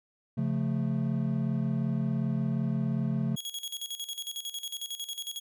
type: chord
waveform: triangle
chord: Db augmented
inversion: none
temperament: equal with one note detuned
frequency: 137.32 / 174.61 / 220 Hz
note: Db3 / F3 / A3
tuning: -16 / 0 / 0 cents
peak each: -28 / -31 / -29 dBFS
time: 0.37-3.36 s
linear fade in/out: 10 ms
type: tone with tremolo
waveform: sawtooth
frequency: 3322 Hz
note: G#7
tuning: in tune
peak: -30 dBFS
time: 3.36-5.4 s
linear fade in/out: 20 ms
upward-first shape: square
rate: 11 Hz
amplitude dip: 75%
effects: none